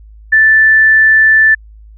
sine tone, 1760 Hz, A6, in tune, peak -4 dBFS, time 0.32-1.55 s, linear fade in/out 10 ms, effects added 53 Hz sine -34 dBFS peak until 1.97 s

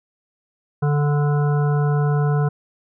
harmonic tone, 146.2 Hz, D3, 7 cents flat, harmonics 1 / 3 / 5 / 7 / 9 / 10, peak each -16 / -26 / -30 / -33 / -35 / -36 dBFS, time 0.82-2.49 s, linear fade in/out 10 ms, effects none

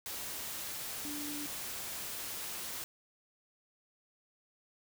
sine tone in noise, 293.7 Hz, D4, in tune, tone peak -41 dBFS, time 1.05-1.46 s, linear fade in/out 0 ms, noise white, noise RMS -41 dBFS, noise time 0.06-2.84 s, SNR -3 dB, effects none

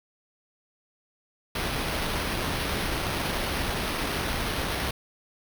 pink noise with sample-and-hold, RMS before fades -29 dBFS, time 1.55-4.91 s, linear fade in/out 5 ms, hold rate 7350 Hz, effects none

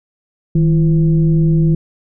sine tone with frequency modulation, 158.9 Hz, D#3, 37 cents sharp, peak -9 dBFS, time 0.55-1.75 s, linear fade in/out 5 ms, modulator 180 Hz, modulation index 0.54, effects none

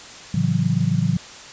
sine chord, F# minor seventh, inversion first, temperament just, 111 / 138.75 / 166.5 / 185 Hz, A2 / C#3 / E3 / F#3, +16 / +2 / +18 / 0 cents, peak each -24 / -22 / -21 / -23 dBFS, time 0.34-1.17 s, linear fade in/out 5 ms, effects white hiss -39 dBFS RMS until 1.52 s + resampled to 16000 Hz

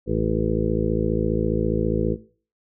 harmonic tone, 54.8 Hz, A1, 6 cents flat, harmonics 1 / 2 / 3 / 4 / 6 / 7 / 8 / 9, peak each -28 / -28 / -28 / -28 / -28 / -28 / -28 / -28 dBFS, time 0.06-2.17 s, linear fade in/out 50 ms, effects noise-tail reverb RT60 0.4 s tail -17 dB re dry

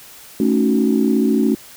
sine chord, D# half-diminished seventh, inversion second, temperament equal, 220 / 277.2 / 311.1 / 370 Hz, A3 / C#4 / D#4 / F#4, 0 / 0 / 0 / 0 cents, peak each -16 / -17 / -22 / -20 dBFS, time 0.4-1.55 s, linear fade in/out 2 ms, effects tanh soft clip ceiling -3 dBFS + white hiss -41 dBFS RMS until 1.76 s

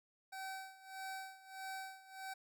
25% pulse tone with tremolo, 767 Hz, G5, 38 cents flat, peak -39 dBFS, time 0.32-2.34 s, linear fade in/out 10 ms, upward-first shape sine, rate 1.6 Hz, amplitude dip 85%, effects none

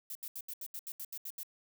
violet noise bursts, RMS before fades -42 dBFS, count 11, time 0.1-1.432 s, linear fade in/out 2 ms, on 52 ms, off 76 ms, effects none

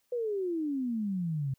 sine exponential sweep, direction down, 500 to 130 Hz, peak -29 dBFS, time 0.12-1.54 s, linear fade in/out 5 ms, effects white hiss -74 dBFS RMS until 1.58 s

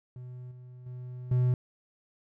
triangle tone with level steps, 125 Hz, B2, 21 cents sharp, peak -38 / -43 / -36 / -20 dBFS, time 0.16-1.54 s, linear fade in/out 2 ms, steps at 0.51 / 0.86 / 1.31 s, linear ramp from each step 5 ms, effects none

